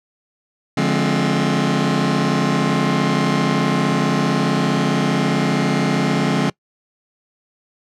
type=chord; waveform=sawtooth; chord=D half-diminished seventh; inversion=none; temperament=just; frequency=146.83 / 176.2 / 211.4 / 264.3 Hz; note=D3 / F3 / Ab3 / C4; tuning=0 / +16 / +31 / +18 cents; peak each=-17 dBFS; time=0.77-6.5 s; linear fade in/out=5 ms; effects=noise-tail reverb RT60 0.1 s tail -24 dB re dry + low-pass 6000 Hz 12 dB/octave